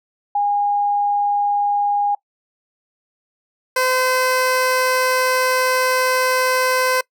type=tone pair in turn; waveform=sine / 15% pulse; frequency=817 / 512.5 Hz; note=G#5 / C5; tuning=-29 / -36 cents; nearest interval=minor sixth; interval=807 cents; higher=first; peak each=-15 / -9 dBFS; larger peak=second; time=0.35-2.15 / 3.76-7.01 s; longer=second; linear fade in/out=5 ms; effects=noise-tail reverb RT60 0.1 s tail -23 dB re dry